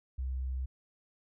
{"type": "tone", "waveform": "sine", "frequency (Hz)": 64.7, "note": "C2", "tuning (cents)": -19, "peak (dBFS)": -32, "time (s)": [0.18, 0.66], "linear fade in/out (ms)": 10, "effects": []}